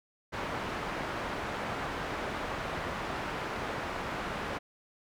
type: low-pass noise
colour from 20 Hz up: white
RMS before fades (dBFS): -36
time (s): 0.32-4.59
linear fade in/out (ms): 20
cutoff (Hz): 1400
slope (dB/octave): 12
effects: none